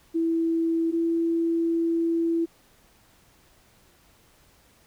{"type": "tone pair in turn", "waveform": "sine", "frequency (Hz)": [329.6, 332.9], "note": ["E4", "E4"], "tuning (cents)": [0, 17], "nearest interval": "unison", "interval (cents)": 17, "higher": "second", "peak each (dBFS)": -21, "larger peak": "neither", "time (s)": [[0.14, 0.92], [0.92, 2.46]], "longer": "second", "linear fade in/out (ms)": 20, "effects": ["pink hiss -59 dBFS RMS until 4.86 s"]}